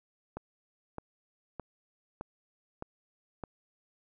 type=click train; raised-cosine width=1 ms; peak=-24 dBFS; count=6; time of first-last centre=0.37-3.437 s; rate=1.63 Hz; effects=none